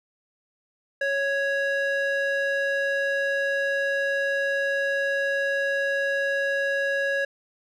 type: tone with band-pass filter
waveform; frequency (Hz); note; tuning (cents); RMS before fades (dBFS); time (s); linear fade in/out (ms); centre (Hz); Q
square; 554.4; C#5; 0; -25; 1.01-7.25; 5; 1300; 3.4
effects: none